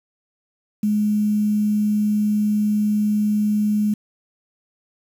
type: tone with quantisation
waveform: sine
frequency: 210 Hz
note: G#3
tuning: 19 cents sharp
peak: -16 dBFS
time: 0.83-3.94 s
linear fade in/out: 5 ms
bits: 7
effects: none